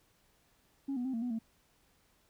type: tone with pitch steps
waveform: sine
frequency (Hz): 274.8 / 245.3 / 262.5 / 228.4 / 245.8 / 225.1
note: C#4 / B3 / C4 / A#3 / B3 / A3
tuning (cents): -15 / -12 / +6 / -35 / -8 / +40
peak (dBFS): -31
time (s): 0.88-1.39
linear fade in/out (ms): 10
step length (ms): 85
effects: tanh soft clip ceiling -30 dBFS + pink hiss -70 dBFS RMS until 2.29 s